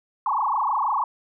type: tone with frequency modulation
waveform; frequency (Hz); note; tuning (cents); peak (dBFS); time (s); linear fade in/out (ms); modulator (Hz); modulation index
sine; 985; B5; -5; -20; 0.26-1.04; 2; 26.2; 6
effects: none